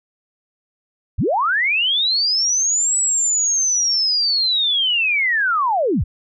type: linear two-way sweep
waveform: sine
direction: up then down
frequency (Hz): 38.33 to 7902 to 38.33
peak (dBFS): -15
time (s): 1.18-6.04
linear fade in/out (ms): 10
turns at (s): 2.98
effects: none